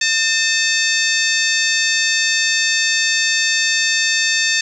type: harmonic tone with a mistuned harmonic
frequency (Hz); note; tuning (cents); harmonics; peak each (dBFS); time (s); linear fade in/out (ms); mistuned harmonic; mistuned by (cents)
900; A5; +39; 2 / 3 / 4 / 5 / 6 / 7 / 8; -19 / -21 / -22 / -23 / -24 / -24 / -25; 0.01-4.61; 5; 3; -65
effects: 8-bit